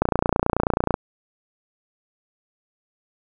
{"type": "click train", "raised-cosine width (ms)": 1, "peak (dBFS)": -4, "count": 28, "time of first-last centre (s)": [0.02, 0.942], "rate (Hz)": 29.3, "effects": []}